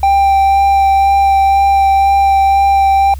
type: tone with vibrato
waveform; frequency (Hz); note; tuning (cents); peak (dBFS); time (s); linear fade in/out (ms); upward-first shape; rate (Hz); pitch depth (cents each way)
triangle; 787; G5; +7; -5; 0.03-3.14; 2; sine; 2; 10
effects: added 69 Hz sine -22 dBFS peak until 3.19 s + white hiss -43 dBFS RMS until 3.19 s